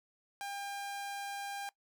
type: tone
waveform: sawtooth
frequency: 801 Hz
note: G5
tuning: 37 cents sharp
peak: -35 dBFS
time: 0.41-1.69 s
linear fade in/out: 0 ms
effects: noise-tail reverb RT60 0.1 s tail -21 dB re dry